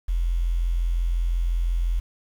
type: tone with quantisation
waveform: sine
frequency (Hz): 42.85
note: F1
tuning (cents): -32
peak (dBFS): -20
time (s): 0.08-2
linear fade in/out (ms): 10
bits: 8
effects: none